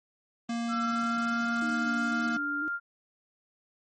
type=tone; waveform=square; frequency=233.6 Hz; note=A#3; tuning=4 cents sharp; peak=-30 dBFS; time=0.49-2.37 s; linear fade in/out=5 ms
type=tone with pitch glide; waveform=sine; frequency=1350 to 1397.6 Hz; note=E6 to F6; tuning=+41 to +1 cents; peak=-29 dBFS; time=0.68-2.8 s; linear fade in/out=50 ms; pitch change=+60 cents; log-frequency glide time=0.79-1.49 s
type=tone with vibrato; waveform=sine; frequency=299.6 Hz; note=D4; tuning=35 cents sharp; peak=-35 dBFS; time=1.62-2.68 s; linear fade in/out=0 ms; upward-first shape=square; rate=2 Hz; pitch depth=45 cents each way
effects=MP3 32 kbps